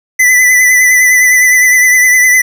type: tone with vibrato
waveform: square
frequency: 2000 Hz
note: B6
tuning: 21 cents sharp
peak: -5 dBFS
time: 0.19-2.42 s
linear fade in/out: 10 ms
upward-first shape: sine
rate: 9.8 Hz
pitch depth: 33 cents each way
effects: none